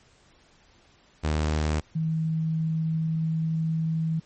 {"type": "tone", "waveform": "sawtooth", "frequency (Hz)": 76.8, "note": "D#2", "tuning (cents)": -22, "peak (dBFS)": -19, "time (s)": [1.23, 1.81], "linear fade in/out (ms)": 20}
{"type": "tone with pitch glide", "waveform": "sine", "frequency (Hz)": [160, 161.11], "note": ["D#3", "E3"], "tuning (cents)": [49, -39], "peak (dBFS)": -23, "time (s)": [1.95, 4.2], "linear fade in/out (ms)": 10, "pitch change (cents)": 12, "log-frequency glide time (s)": [2.33, 3.94]}
{"effects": ["pink hiss -59 dBFS RMS until 4.25 s", "MP3 32 kbps"]}